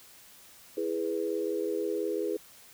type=chord; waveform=sine; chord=E major; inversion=none; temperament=equal; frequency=329.6 / 415.3 / 493.9 Hz; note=E4 / G#4 / B4; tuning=0 / 0 / 0 cents; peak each=-34 / -31 / -34 dBFS; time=0.77-2.37 s; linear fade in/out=5 ms; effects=white hiss -54 dBFS RMS until 2.73 s